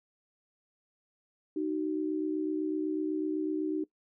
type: tone pair together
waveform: sine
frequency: 309.4 / 377.4 Hz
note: D#4 / F#4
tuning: -10 / +34 cents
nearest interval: minor third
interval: 344 cents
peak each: -30 / -34 dBFS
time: 1.56-3.84 s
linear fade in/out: 5 ms
effects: noise-tail reverb RT60 0.1 s tail -20 dB re dry